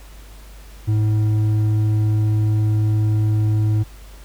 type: tone with hard clipping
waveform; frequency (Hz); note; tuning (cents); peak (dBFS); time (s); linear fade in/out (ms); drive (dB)
sine; 107.2; A2; -45; -16; 0.87-3.84; 20; 5
effects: added 50 Hz sine -38 dBFS peak until 4.24 s + pink hiss -47 dBFS RMS until 4.24 s